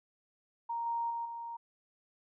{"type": "tone with level steps", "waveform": "sine", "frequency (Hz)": 932.3, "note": "A#5", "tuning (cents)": 0, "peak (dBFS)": [-33, -31, -34, -39], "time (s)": [0.69, 1.57], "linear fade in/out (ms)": 10, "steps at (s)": [0.86, 1.1, 1.25], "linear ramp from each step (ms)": 5, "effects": []}